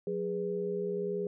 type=tone cluster; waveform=sine; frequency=181.3 / 411.1 / 492.1 Hz; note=F#3 / G#4 / B4; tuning=-35 / -18 / -6 cents; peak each=-38 / -32 / -39 dBFS; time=0.07-1.27 s; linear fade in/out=2 ms; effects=none